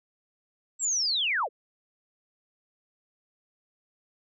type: linear sweep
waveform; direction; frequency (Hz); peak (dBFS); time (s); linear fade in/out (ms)
sine; down; 7760 to 360.5; -24; 0.79-1.49; 50
effects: none